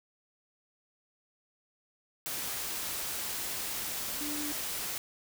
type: tone in noise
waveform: sine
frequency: 295.9 Hz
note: D4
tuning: 13 cents sharp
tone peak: -37 dBFS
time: 4.21-4.52 s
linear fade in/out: 0 ms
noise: white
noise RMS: -36 dBFS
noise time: 2.26-4.98 s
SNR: -4 dB
effects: none